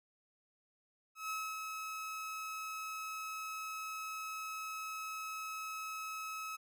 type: tone with ADSR envelope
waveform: 30% pulse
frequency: 1288 Hz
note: E6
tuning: 41 cents flat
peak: -34 dBFS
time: 1.15-6.57 s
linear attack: 150 ms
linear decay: 260 ms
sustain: -4 dB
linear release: 19 ms
effects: none